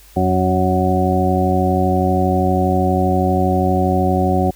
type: harmonic tone with a mistuned harmonic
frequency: 92.5 Hz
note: F#2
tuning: in tune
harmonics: 1 / 2 / 3 / 4 / 6 / 7 / 8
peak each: -19 / -19 / -22 / -21 / -23 / -30 / -19 dBFS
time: 0.16-4.51 s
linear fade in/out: 10 ms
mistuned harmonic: 1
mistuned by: -82 cents
effects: added 50 Hz sine -45 dBFS peak until 4.55 s + white hiss -47 dBFS RMS until 4.55 s